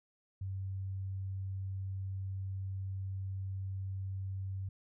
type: tone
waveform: sine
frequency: 96 Hz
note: G2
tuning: 36 cents flat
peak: -36 dBFS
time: 0.41-4.69 s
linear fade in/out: 5 ms
effects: none